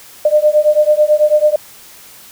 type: beating tone pair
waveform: sine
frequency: 599 / 608.1 Hz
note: D5 / D#5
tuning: +34 / -40 cents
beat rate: 9.1 Hz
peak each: -11 dBFS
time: 0.25-1.56 s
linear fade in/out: 5 ms
effects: white hiss -39 dBFS RMS until 2.31 s